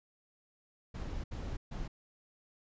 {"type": "noise bursts at uneven times", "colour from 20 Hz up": "brown", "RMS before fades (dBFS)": -39, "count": 3, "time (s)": [[0.94, 1.24], [1.31, 1.57], [1.71, 1.88]], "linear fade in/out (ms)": 10, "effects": ["resampled to 16000 Hz"]}